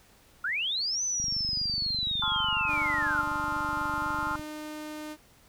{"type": "linear two-way sweep", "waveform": "sine", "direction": "up then down", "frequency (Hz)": [1340, 6130, 1340], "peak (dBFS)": -27, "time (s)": [0.44, 3.22], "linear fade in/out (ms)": 5, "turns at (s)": 1.03}
{"type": "click train", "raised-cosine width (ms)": 5, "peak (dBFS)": -29, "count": 78, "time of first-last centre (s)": [1.2, 4.395], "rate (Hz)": 24.1}
{"type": "chord", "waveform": "sine", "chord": "F dominant seventh", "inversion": "first", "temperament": "just", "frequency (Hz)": [873.1, 1047.7, 1257.2, 1396.9], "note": ["A5", "C6", "Eb6", "F6"], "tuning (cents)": [-14, 2, 18, 0], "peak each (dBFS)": [-35, -34, -36, -32], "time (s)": [2.22, 4.36], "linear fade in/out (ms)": 2}
{"type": "tone with pitch glide", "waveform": "sawtooth", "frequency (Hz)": [299.7, 304.6], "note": ["D4", "D#4"], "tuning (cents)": [35, -37], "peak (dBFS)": -33, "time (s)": [2.66, 5.17], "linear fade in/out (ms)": 50, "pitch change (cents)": 28, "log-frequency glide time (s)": [3.9, 4.48]}
{"effects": ["pink hiss -59 dBFS RMS until 5.48 s"]}